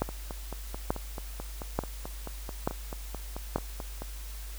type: two click trains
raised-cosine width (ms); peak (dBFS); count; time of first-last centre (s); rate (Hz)
1; -23 / -12; 19 / 5; 0.09-4.02 / 0.02-3.56; 4.58 / 1.13
effects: added 50 Hz sine -38 dBFS peak until 4.58 s + white hiss -48 dBFS RMS until 4.58 s